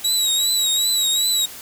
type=tone with vibrato; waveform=25% pulse; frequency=3867 Hz; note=B7; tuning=37 cents flat; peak=-12 dBFS; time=0.04-1.46 s; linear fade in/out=10 ms; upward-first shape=triangle; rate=2.6 Hz; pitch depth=73 cents each way; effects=white hiss -37 dBFS RMS until 1.61 s